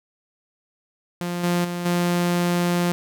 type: tone with level steps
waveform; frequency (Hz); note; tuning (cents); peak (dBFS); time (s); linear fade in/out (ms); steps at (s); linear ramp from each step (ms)
sawtooth; 175; F3; +4; -21 / -15 / -22 / -15; 1.21-2.92; 0; 1.43 / 1.64 / 1.85; 10
effects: none